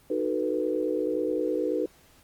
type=chord; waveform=sine; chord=B dominant seventh; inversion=first; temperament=just; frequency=308.7 / 370.4 / 444.5 / 493.9 Hz; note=D#4 / F#4 / A4 / B4; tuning=-14 / +2 / +18 / 0 cents; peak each=-30 / -31 / -31 / -29 dBFS; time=0.1-1.86 s; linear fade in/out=5 ms; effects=pink hiss -58 dBFS RMS until 2.23 s + Opus 24 kbps